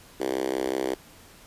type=tone with high-pass filter; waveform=5% pulse; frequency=65.41 Hz; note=C2; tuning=in tune; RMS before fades=-28 dBFS; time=0.2-0.95 s; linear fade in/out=5 ms; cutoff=360 Hz; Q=3.3; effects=pink hiss -51 dBFS RMS until 1.46 s + resampled to 32000 Hz